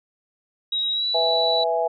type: tone with pitch glide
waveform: sine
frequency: 3823 to 3944 Hz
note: A#7 to B7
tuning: +43 to -3 cents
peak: -21 dBFS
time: 0.72-1.64 s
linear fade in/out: 5 ms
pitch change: +54 cents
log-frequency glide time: 0.92-1.06 s
type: chord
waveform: sine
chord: E major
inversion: second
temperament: equal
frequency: 493.9 / 659.3 / 830.6 Hz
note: B4 / E5 / G#5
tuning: 0 / 0 / 0 cents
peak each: -25 / -22 / -25 dBFS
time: 1.14-1.88 s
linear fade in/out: 10 ms
effects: none